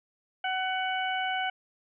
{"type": "harmonic tone with a mistuned harmonic", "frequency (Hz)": 750, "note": "F#5", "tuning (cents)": 23, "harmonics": [1, 2, 3, 4], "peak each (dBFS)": [-30, -33, -36, -36], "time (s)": [0.44, 1.5], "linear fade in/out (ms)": 5, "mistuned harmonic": 4, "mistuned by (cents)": -18, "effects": []}